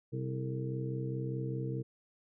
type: harmonic tone with a mistuned harmonic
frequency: 64.9 Hz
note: C2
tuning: 13 cents flat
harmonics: 2 / 3 / 4 / 5 / 6 / 7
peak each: -35 / -44 / -49 / -42 / -51 / -42 dBFS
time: 0.12-1.83 s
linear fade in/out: 20 ms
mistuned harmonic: 6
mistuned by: +100 cents
effects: none